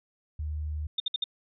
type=tone; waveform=sine; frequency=76 Hz; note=D#2; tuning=40 cents flat; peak=-30 dBFS; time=0.39-0.87 s; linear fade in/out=5 ms
type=tone bursts; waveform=sine; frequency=3633 Hz; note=A#7; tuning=45 cents flat; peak=-25 dBFS; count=4; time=0.98-1.241 s; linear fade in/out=5 ms; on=21 ms; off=59 ms
effects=none